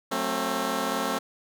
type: chord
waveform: 10% pulse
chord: F# diminished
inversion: none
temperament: just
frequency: 185 / 222 / 266.4 Hz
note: F#3 / A3 / C4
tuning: 0 / +16 / +31 cents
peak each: -26 / -22 / -21 dBFS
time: 0.11-1.19 s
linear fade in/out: 10 ms
effects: none